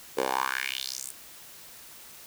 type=tone with high-pass filter sweep; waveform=10% pulse; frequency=65.41 Hz; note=C2; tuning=in tune; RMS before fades=-31 dBFS; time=0.17-1.12 s; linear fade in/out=10 ms; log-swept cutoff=460 to 9600 Hz; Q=3.7; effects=white hiss -48 dBFS RMS until 2.26 s